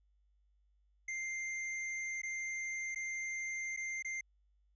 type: tone with dropouts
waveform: square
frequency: 2096 Hz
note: C7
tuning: 2 cents sharp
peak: -38 dBFS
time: 1.08-4.21 s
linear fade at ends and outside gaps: 5 ms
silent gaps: 2.218-2.232 / 2.948-2.958 / 3.765-3.772 / 4.025-4.047 s
effects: added 50 Hz sine -69 dBFS peak until 4.75 s + resampled to 16000 Hz